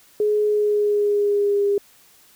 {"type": "tone with pitch glide", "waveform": "sine", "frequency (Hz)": [420.7, 404], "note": ["G#4", "G#4"], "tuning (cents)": [22, -48], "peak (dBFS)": -16, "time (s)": [0.2, 1.78], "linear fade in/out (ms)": 2, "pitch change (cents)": -70, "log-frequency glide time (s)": [0.46, 1.65], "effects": ["white hiss -53 dBFS RMS until 2.35 s"]}